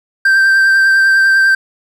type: tone with vibrato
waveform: triangle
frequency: 1569 Hz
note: G6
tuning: 1 cent sharp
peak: -5 dBFS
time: 0.25-1.55 s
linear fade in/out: 5 ms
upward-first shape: triangle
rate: 10 Hz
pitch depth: 20 cents each way
effects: none